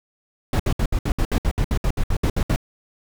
brown noise bursts, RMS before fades -19 dBFS, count 16, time 0.53-2.561 s, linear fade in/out 2 ms, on 66 ms, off 65 ms, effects none

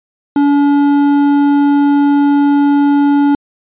triangle tone with hard clipping, 285.7 Hz, D4, 48 cents flat, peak -9 dBFS, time 0.36-3.35 s, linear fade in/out 2 ms, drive 12 dB, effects resampled to 8000 Hz

